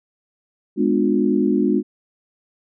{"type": "chord", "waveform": "sine", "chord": "G# diminished seventh", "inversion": "none", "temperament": "just", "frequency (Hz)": [207.7, 249.2, 299, 358.8], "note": ["G#3", "B3", "D4", "F4"], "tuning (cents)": [0, 16, 31, 47], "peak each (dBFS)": [-20, -21, -20, -21], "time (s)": [0.76, 1.83], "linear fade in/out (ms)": 50, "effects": []}